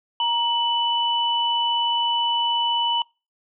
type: tone pair together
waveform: sine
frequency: 939 / 2981 Hz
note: A#5 / F#7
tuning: +12 / +12 cents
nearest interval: octave + minor sixth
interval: 2000 cents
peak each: -22 dBFS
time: 0.2-3.02 s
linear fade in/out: 2 ms
effects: noise-tail reverb RT60 0.3 s tail -26 dB re dry